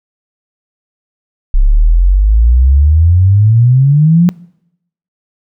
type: exponential sweep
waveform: sine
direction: up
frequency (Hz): 32.7 to 179.7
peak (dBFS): -4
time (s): 1.54-4.29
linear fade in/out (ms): 0
effects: noise-tail reverb RT60 0.8 s tail -24 dB re dry